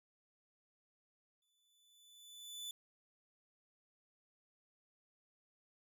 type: tone with exponential growth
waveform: sawtooth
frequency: 3488 Hz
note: A7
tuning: 16 cents flat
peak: -39 dBFS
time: 1.42-2.71 s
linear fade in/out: 2 ms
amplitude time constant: 280 ms
effects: none